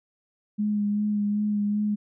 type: tone with vibrato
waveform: sine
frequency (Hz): 207.7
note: G#3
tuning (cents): 0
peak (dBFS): -22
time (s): 0.58-1.96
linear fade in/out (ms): 20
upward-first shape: sine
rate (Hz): 2.6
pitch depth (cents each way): 21
effects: none